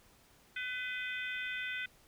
harmonic tone with a mistuned harmonic, 502 Hz, B4, 28 cents sharp, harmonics 3 / 4 / 5 / 6 / 7, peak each -40 / -41 / -42 / -49 / -48 dBFS, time 0.56-1.86 s, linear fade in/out 5 ms, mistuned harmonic 6, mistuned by +69 cents, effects pink hiss -64 dBFS RMS until 2.07 s

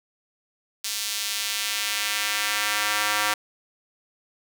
square tone with high-pass filter sweep, 105.3 Hz, G#2, 24 cents sharp, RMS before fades -26 dBFS, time 0.84-3.34 s, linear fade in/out 5 ms, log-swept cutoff 4300 to 1200 Hz, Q 0.98, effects none

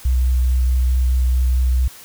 sine tone with vibrato, 63 Hz, B1, 35 cents sharp, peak -13 dBFS, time 0.05-1.88 s, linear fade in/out 5 ms, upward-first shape sine, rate 4.7 Hz, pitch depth 10 cents each way, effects white hiss -41 dBFS RMS until 2.04 s

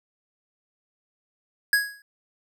square tone with exponential decay, 1661.2 Hz, G#6, in tune, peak -15 dBFS, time 1.73-2.02 s, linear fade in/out 2 ms, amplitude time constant 63 ms, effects none

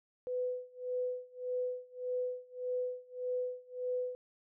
sine tone with tremolo, 500 Hz, B4, 21 cents sharp, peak -31 dBFS, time 0.27-4.15 s, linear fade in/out 0 ms, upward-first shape sine, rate 1.7 Hz, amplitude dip 95%, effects none

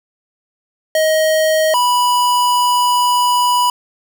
square tone pair in turn, 629 / 982.5 Hz, D#5 / B5, +19 / -9 cents, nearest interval minor sixth, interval 772 cents, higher second, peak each -12 dBFS, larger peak neither, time 0.95-1.74 / 1.74-3.7 s, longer second, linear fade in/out 2 ms, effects none

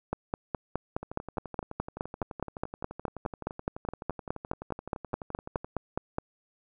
two click trains, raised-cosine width 1 ms, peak -15 / -24 dBFS, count 30 / 55, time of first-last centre 0.13-6.184 / 1.03-5.645 s, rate 4.79 / 11.7 Hz, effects none

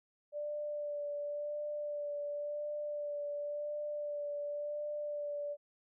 sine tone with vibrato, 587.3 Hz, D5, in tune, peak -36 dBFS, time 0.32-5.57 s, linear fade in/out 50 ms, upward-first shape sine, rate 0.93 Hz, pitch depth 18 cents each way, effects none

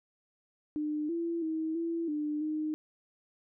sine tone with pitch steps, 301.4 / 336.7 / 318.5 / 333.8 / 299.4 / 308 Hz, D4 / E4 / D#4 / E4 / D4 / D#4, +45 / +37 / +41 / +22 / +33 / -17 cents, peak -30 dBFS, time 0.76-2.74 s, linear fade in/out 0 ms, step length 330 ms, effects none

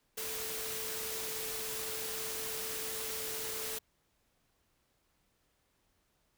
sine tone in noise, 441.2 Hz, A4, 5 cents sharp, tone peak -45 dBFS, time 0.17-3.79 s, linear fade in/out 10 ms, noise white, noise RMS -39 dBFS, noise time 0.17-3.79 s, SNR -9 dB, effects pink hiss -75 dBFS RMS until 6.37 s

